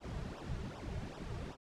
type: noise with flanger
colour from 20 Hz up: brown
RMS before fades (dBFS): -43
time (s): 0-1.57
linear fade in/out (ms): 50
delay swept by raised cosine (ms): 0.45 to 3.95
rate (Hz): 2.6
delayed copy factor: -0.9
effects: low-pass 7000 Hz 12 dB/octave